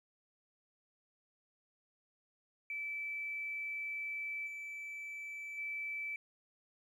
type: tone with level steps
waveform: triangle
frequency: 2315 Hz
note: D7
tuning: 25 cents flat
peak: -34 / -40 / -34 dBFS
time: 2.7-6.16 s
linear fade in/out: 2 ms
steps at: 4.46 / 5.57 s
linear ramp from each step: 20 ms
effects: tanh soft clip ceiling -36 dBFS